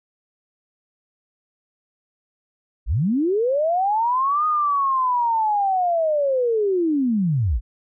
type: linear two-way sweep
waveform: sine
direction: up then down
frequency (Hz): 36.64 to 1244 to 40.62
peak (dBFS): -17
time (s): 2.86-7.61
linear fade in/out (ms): 50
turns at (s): 4.46
effects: none